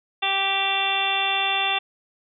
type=harmonic tone with a mistuned harmonic; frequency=390.5 Hz; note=G4; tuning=7 cents flat; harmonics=1 / 2 / 3 / 4 / 5 / 6 / 7 / 8 / 9; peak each=-37 / -26 / -31 / -36 / -33 / -32 / -25 / -34 / -26 dBFS; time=0.22-1.79 s; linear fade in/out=10 ms; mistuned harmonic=8; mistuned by=+22 cents; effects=none